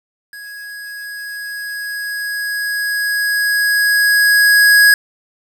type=tone with level ramp; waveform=square; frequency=1661.2 Hz; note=G#6; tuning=in tune; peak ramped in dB=-31 to -6 dBFS; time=0.33-4.94 s; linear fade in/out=2 ms; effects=8-bit